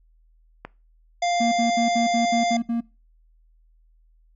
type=click; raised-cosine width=0.5 ms; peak=-18 dBFS; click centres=0.65 s
type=harmonic tone; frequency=698.5 Hz; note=F5; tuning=in tune; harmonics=1 / 3 / 5 / 7 / 9 / 10; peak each=-20 / -30 / -34 / -37 / -39 / -40 dBFS; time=1.22-2.57 s; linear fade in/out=5 ms
type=tone bursts; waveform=triangle; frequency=233.1 Hz; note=A#3; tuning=in tune; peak=-19 dBFS; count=8; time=1.4-2.808 s; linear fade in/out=10 ms; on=120 ms; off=64 ms
effects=noise-tail reverb RT60 0.3 s tail -22 dB re dry + added 40 Hz sine -55 dBFS peak until 4.35 s

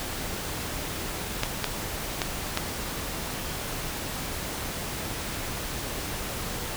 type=clicks; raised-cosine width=0.2 ms; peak=-7 dBFS; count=4; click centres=1.434 / 1.643 / 2.218 / 2.574 s; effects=pink hiss -33 dBFS RMS until 6.76 s

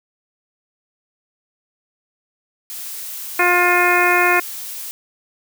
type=noise; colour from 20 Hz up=blue; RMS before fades=-30 dBFS; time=2.7-4.91 s; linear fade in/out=0 ms
type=harmonic tone; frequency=354.7 Hz; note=F4; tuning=27 cents sharp; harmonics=1 / 2 / 3 / 4 / 5 / 6 / 7; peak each=-20 / -20 / -20 / -20 / -20 / -20 / -20 dBFS; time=3.39-4.4 s; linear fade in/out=5 ms
effects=none

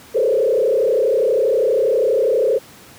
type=tone with frequency modulation; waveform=sine; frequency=482.4 Hz; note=B4; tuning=41 cents flat; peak=-13 dBFS; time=0.14-2.59 s; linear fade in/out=20 ms; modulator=32.4 Hz; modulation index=2.1; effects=pink hiss -43 dBFS RMS until 2.98 s + high-pass 100 Hz 12 dB/octave

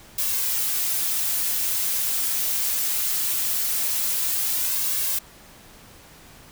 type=noise with flanger; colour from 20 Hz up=blue; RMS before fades=-24 dBFS; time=0.18-5.19 s; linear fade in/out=5 ms; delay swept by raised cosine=1.8 to 7.6 ms; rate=0.21 Hz; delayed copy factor=+0.5; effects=pink hiss -48 dBFS RMS until 6.51 s

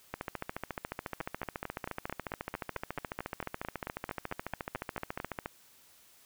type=two click trains; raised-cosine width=0.5 ms; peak=-20 / -21 dBFS; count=76 / 19; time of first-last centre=0.14-5.459 / 1.21-5.201 s; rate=14.1 / 4.51 Hz; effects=white hiss -61 dBFS RMS until 6.25 s

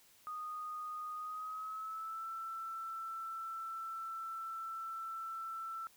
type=tone with pitch glide; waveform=sine; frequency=1237 to 1333.5 Hz; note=D#6 to E6; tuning=-10 to +20 cents; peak=-40 dBFS; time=0.27-5.87 s; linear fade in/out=0 ms; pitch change=+130 cents; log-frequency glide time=1.16-2.27 s; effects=white hiss -65 dBFS RMS until 5.96 s

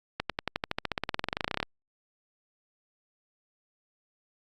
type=accelerating click train; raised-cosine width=0.3 ms; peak=-12 dBFS; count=27; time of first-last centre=0.2-1.629 s; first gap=97 ms; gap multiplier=0.95; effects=Opus 48 kbps

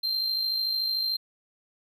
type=tone with amplitude modulation; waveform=triangle; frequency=4155 Hz; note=C8; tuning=13 cents flat; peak=-22 dBFS; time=0.03-1.17 s; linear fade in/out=10 ms; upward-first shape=sine; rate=53.5 Hz; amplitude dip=45%; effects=none

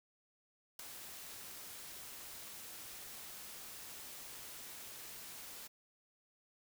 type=noise with ADSR envelope; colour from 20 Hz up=white; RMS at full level=-43 dBFS; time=0.79-5.68 s; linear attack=4 ms; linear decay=6 ms; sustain=-7 dB; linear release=15 ms; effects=none

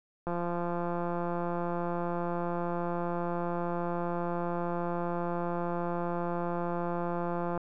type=click train; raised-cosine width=1 ms; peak=-20 dBFS; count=1265; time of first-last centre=0.27-7.576 s; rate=173 Hz; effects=none

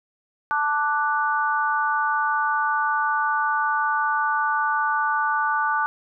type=chord; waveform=sine; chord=D major; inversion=second; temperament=equal; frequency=880 / 1174.7 / 1480 Hz; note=A5 / D6 / F#6; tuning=0 / 0 / 0 cents; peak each=-24 dBFS; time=0.51-5.86 s; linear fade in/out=0 ms; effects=none

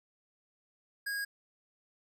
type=tone; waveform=square; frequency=1639 Hz; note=G#6; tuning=23 cents flat; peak=-34 dBFS; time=1.06-1.25 s; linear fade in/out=10 ms; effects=none

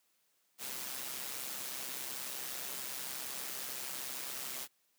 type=noise with amplitude modulation; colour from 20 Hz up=white; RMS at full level=-39 dBFS; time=0.58-4.68 s; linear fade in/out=50 ms; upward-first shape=sine; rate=131 Hz; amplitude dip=55%; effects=white hiss -75 dBFS RMS until 4.98 s + high-pass 150 Hz 12 dB/octave

